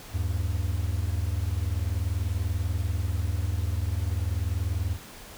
triangle tone pair together, 77.6 / 98 Hz, D#2 / G2, -4 / 0 cents, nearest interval major third, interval 404 cents, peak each -26 dBFS, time 0.11-4.98 s, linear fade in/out 50 ms, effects pink hiss -45 dBFS RMS until 5.37 s

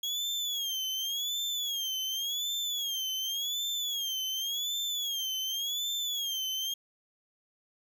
35% pulse tone with vibrato, 3300 Hz, G#7, 12 cents flat, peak -29 dBFS, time 0.03-6.74 s, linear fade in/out 5 ms, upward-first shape sine, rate 0.89 Hz, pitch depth 130 cents each way, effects none

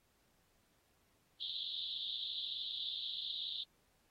pink band-pass noise, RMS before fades -42 dBFS, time 1.4-3.64 s, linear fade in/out 10 ms, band 3300 to 4000 Hz, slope 96 dB/octave, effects pink hiss -75 dBFS RMS until 4.1 s + AAC 48 kbps

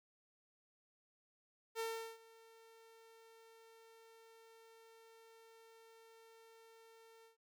sawtooth tone with ADSR envelope, 452.4 Hz, A4, 48 cents sharp, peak -34 dBFS, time 1.75-7.37 s, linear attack 46 ms, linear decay 380 ms, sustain -23 dB, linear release 120 ms, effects none

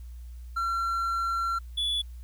triangle tone pair in turn, 1362 / 3432 Hz, F6 / A7, -44 / -44 cents, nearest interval octave + major third, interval 1600 cents, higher second, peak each -24 dBFS, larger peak neither, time 0.56-1.59 / 1.77-2.02 s, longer first, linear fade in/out 10 ms, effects added 60 Hz sine -39 dBFS peak until 2.23 s + white hiss -64 dBFS RMS until 2.23 s

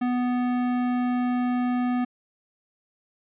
sine tone with tanh clipping, 247.3 Hz, B3, 3 cents sharp, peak -24 dBFS, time 0.01-2.05 s, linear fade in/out 10 ms, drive 17 dB, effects resampled to 8000 Hz

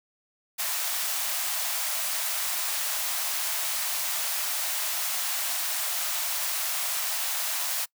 white high-pass noise, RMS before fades -29 dBFS, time 0.58-7.86 s, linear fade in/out 20 ms, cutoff 590 Hz, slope 96 dB/octave, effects noise-tail reverb RT60 0.1 s tail -24 dB re dry

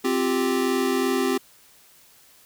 square chord, C suspended fourth, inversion none, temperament equal, 261.6 / 349.2 / 392 Hz, C4 / F4 / G4, 0 / 0 / 0 cents, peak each -25 / -28 / -25 dBFS, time 0.04-1.38 s, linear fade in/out 10 ms, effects white hiss -54 dBFS RMS until 2.45 s

